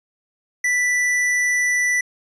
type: tone with tanh clipping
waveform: sine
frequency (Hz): 1975.5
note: B6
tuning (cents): 0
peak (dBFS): -18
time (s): 0.64-2.01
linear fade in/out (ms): 5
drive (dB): 18
effects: resampled to 22050 Hz